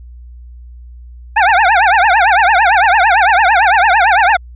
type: tone with vibrato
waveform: 25% pulse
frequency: 800 Hz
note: G5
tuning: 35 cents sharp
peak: -3 dBFS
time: 1.36-4.37 s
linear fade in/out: 10 ms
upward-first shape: triangle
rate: 8.9 Hz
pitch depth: 280 cents each way
effects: added 60 Hz sine -31 dBFS peak until 4.55 s + resampled to 8000 Hz